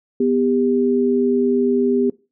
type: tone pair together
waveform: sine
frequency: 247.8 / 399.3 Hz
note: B3 / G4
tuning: +6 / +32 cents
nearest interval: minor sixth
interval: 826 cents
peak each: -17 dBFS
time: 0.2-2.1 s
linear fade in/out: 5 ms
effects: noise-tail reverb RT60 0.3 s tail -22 dB re dry

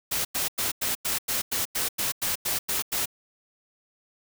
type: noise bursts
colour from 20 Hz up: white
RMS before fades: -27 dBFS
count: 13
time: 0.11-3.058 s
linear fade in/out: 10 ms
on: 140 ms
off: 94 ms
effects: none

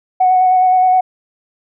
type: tone with vibrato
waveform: sine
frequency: 740 Hz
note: F#5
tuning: in tune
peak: -7 dBFS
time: 0.2-1.01 s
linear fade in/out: 10 ms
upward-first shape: square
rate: 9.6 Hz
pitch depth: 13 cents each way
effects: tanh soft clip ceiling -3 dBFS

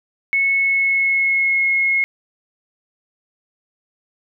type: tone with pitch glide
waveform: sine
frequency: 2198 to 2166 Hz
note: C#7 to C#7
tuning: -15 to -41 cents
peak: -14 dBFS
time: 0.33-2.04 s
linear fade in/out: 0 ms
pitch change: -26 cents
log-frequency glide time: 0.54-1.64 s
effects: none

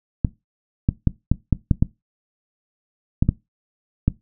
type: clicks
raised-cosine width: 5 ms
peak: -3 dBFS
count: 10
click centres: 0.248 / 0.889 / 1.073 / 1.316 / 1.527 / 1.712 / 1.825 / 3.225 / 3.29 / 4.08 s
effects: noise-tail reverb RT60 0.2 s tail -19 dB re dry

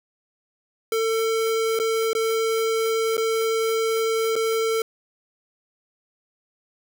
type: tone with dropouts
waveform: square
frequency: 448.2 Hz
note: A4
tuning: 32 cents sharp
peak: -21 dBFS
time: 0.92-4.82 s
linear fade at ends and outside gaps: 2 ms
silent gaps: 1.79-1.798 / 2.132-2.15 / 3.169-3.178 / 4.356-4.362 s
effects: none

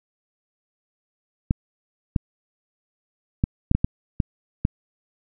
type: clicks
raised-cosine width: 5 ms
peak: -6 dBFS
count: 8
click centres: 1.509 / 2.162 / 3.439 / 3.714 / 3.75 / 3.845 / 4.202 / 4.651 s
effects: none

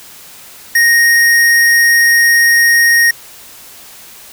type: tone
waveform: square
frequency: 1864.7 Hz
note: A#6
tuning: in tune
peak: -7 dBFS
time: 0.75-3.11 s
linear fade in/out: 5 ms
effects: white hiss -36 dBFS RMS until 4.32 s

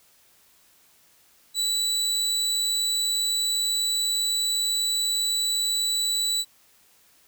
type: tone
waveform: 30% pulse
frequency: 3951 Hz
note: B7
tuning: in tune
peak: -20 dBFS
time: 1.54-6.45 s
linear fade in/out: 50 ms
effects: white hiss -59 dBFS RMS until 7.27 s

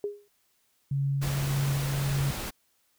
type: tone with exponential decay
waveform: sine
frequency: 410 Hz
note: G#4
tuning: 22 cents flat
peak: -25 dBFS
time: 0.04-0.28 s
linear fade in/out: 1 ms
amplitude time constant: 51 ms
type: tone with tremolo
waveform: sine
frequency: 138.7 Hz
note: C#3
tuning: 1 cent sharp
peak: -24 dBFS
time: 0.91-2.31 s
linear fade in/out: 5 ms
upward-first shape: sine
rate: 1.7 Hz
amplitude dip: 30%
type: noise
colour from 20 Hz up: pink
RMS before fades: -35 dBFS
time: 1.21-2.51 s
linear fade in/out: 20 ms
effects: white hiss -70 dBFS RMS until 2.98 s

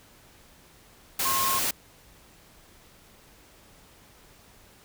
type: tone in noise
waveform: sine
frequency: 1073 Hz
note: C6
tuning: 43 cents sharp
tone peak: -26 dBFS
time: 1.25-1.59 s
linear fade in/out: 5 ms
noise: white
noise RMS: -27 dBFS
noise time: 1.19-1.71 s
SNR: -2 dB
effects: pink hiss -55 dBFS RMS until 4.84 s

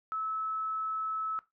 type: tone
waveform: sine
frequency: 1300 Hz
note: E6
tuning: 24 cents flat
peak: -31 dBFS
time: 0.12-1.39 s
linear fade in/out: 0 ms
effects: noise-tail reverb RT60 0.2 s tail -17 dB re dry

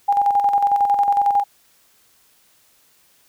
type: tone with tremolo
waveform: sine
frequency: 810 Hz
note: G#5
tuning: 43 cents flat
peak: -12 dBFS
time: 0.08-1.44 s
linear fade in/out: 10 ms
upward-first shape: square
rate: 11 Hz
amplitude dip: 50%
effects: white hiss -57 dBFS RMS until 3.28 s

